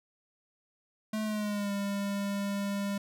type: tone with pitch glide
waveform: square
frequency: 216 to 200.4 Hz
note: A3 to G3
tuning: -32 to +38 cents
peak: -31 dBFS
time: 1.13-2.98 s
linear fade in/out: 5 ms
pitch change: -130 cents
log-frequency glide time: 1.24-1.72 s
effects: none